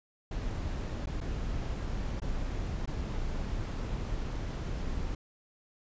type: noise with dropouts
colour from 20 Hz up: brown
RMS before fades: -34 dBFS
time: 0.31-5.15 s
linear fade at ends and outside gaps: 5 ms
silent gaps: 1.059-1.07 / 1.205-1.211 / 2.201-2.218 / 2.859-2.874 s
effects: resampled to 16000 Hz